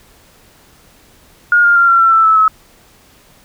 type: tone with pitch steps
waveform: sine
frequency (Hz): 1427 / 1406.5 / 1386.4 / 1366.5 / 1346.9 / 1327.6 / 1308.6 / 1289.8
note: F6 / F6 / F6 / F6 / E6 / E6 / E6 / E6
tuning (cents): +37 / +12 / -13 / -38 / +37 / +12 / -13 / -38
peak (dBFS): -6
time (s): 1.52-2.48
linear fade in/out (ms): 2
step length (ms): 120
effects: pink hiss -47 dBFS RMS until 3.44 s